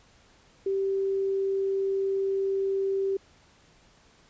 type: tone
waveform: sine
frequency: 389.3 Hz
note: G4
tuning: 12 cents flat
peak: -24 dBFS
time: 0.66-3.17 s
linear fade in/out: 5 ms
effects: pink hiss -59 dBFS RMS until 4.29 s + resampled to 16000 Hz